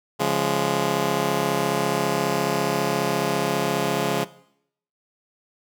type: chord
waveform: 10% pulse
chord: Db major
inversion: none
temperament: just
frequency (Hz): 138.59 / 173.24 / 207.9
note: Db3 / F3 / Ab3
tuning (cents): 0 / -14 / +2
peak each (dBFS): -18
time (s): 0.19-4.25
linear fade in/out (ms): 20
effects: noise-tail reverb RT60 0.7 s tail -18 dB re dry